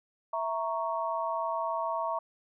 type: chord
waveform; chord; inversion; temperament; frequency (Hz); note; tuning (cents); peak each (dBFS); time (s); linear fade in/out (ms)
sine; A# diminished; second; equal; 659.3 / 932.3 / 1108.7; E5 / A#5 / C#6; 0 / 0 / 0; -33 / -33 / -34; 0.33-2.19; 5
effects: none